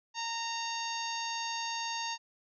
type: harmonic tone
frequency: 922 Hz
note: A#5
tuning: 19 cents flat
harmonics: 1 / 2 / 3 / 4 / 5 / 6 / 7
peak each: -37 / -43 / -42 / -43 / -41 / -46 / -43 dBFS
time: 0.14-2.18 s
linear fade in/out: 50 ms
effects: none